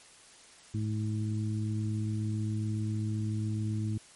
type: harmonic tone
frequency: 107.4 Hz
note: A2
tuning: 41 cents flat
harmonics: 1 / 2 / 3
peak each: -30 / -36 / -40 dBFS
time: 0.74-3.98 s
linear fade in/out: 5 ms
effects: white hiss -55 dBFS RMS until 4.15 s + MP3 48 kbps